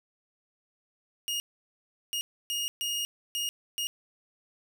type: tone bursts at uneven times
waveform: sawtooth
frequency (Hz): 2859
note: F7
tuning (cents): +40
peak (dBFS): -26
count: 6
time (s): 1.28-1.4 / 2.13-2.21 / 2.5-2.68 / 2.81-3.05 / 3.35-3.49 / 3.78-3.87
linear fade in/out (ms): 0
effects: none